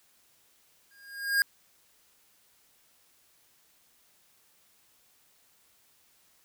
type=tone with exponential growth; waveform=square; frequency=1622 Hz; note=G#6; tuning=41 cents flat; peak=-20 dBFS; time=0.91-1.42 s; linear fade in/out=1 ms; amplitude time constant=110 ms; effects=white hiss -65 dBFS RMS until 6.44 s